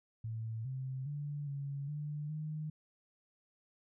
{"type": "tone with pitch steps", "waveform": "sine", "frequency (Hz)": [112.2, 131.4, 145.6, 140.3, 148.5, 153.8], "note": ["A2", "C3", "D3", "C#3", "D3", "D#3"], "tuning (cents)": [34, 8, -15, 21, 20, -20], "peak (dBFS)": -37, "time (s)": [0.24, 2.7], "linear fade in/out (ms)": 5, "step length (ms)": 410, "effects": []}